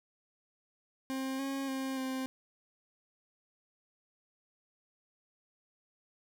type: tone with pitch steps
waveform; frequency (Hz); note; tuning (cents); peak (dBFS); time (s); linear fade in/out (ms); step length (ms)
40% pulse; 265.2 / 272.3 / 266 / 262; C4 / C#4 / C4 / C4; +23 / -31 / +29 / +2; -33; 1.1-2.26; 0; 290
effects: none